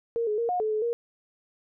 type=tone with pitch steps; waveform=sine; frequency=464.5 / 422.6 / 466.3 / 720 / 433.2 / 429.4 / 470.6 Hz; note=A#4 / G#4 / A#4 / F#5 / A4 / A4 / A#4; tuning=-6 / +30 / +1 / -47 / -27 / -42 / +16 cents; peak=-24 dBFS; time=0.16-0.93 s; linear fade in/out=0 ms; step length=110 ms; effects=none